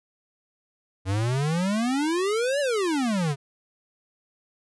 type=exponential two-way sweep; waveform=square; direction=up then down; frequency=92 to 591 to 133.1 Hz; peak=-23 dBFS; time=1.05-3.36 s; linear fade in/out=50 ms; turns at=2.6 s; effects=resampled to 24000 Hz

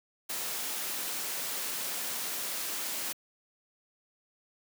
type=noise; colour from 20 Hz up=white; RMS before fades=-35 dBFS; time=0.29-3.13 s; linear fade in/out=10 ms; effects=high-pass 200 Hz 12 dB/octave

